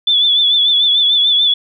sine tone with vibrato, 3465 Hz, A7, 27 cents flat, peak -9 dBFS, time 0.07-1.54 s, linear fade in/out 5 ms, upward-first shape triangle, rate 6.8 Hz, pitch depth 64 cents each way, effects none

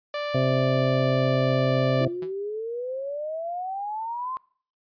sawtooth tone, 587 Hz, D5, 1 cent flat, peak -23 dBFS, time 0.14-2.05 s, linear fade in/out 2 ms
harmonic tone, 130.9 Hz, C3, 1 cent sharp, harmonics 1 / 2 / 3 / 4 / 5, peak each -23 / -28 / -33 / -26 / -28 dBFS, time 0.34-2.08 s, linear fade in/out 10 ms
sine exponential sweep, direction up, 330.5 to 1058 Hz, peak -28 dBFS, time 2.01-4.37 s, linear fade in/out 0 ms
sawtooth tone with exponential decay, 165.9 Hz, E3, 11 cents sharp, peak -32 dBFS, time 2.22-2.34 s, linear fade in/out 5 ms, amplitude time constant 25 ms
effects noise-tail reverb RT60 0.5 s tail -24 dB re dry + resampled to 11025 Hz

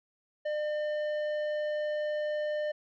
sine tone with tanh clipping, 602 Hz, D5, 43 cents sharp, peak -31 dBFS, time 0.45-2.72 s, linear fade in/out 10 ms, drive 10 dB, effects none

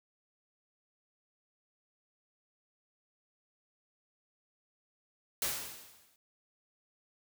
white noise with exponential decay, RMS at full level -31 dBFS, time 5.42-6.16 s, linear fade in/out 1 ms, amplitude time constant 160 ms, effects none

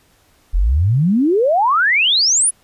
sine exponential sweep, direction up, 38.59 to 10548 Hz, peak -11 dBFS, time 0.53-2.51 s, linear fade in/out 20 ms, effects pink hiss -55 dBFS RMS until 2.63 s + resampled to 32000 Hz

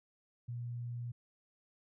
sine tone, 120 Hz, B2, 49 cents flat, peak -38 dBFS, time 0.48-1.12 s, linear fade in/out 10 ms, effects none

